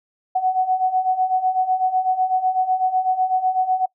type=beating tone pair; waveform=sine; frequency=740 / 748 Hz; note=F#5 / F#5; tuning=0 / +19 cents; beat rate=8 Hz; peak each=-22 / -18 dBFS; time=0.35-3.86 s; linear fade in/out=10 ms; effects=noise-tail reverb RT60 0.1 s tail -23 dB re dry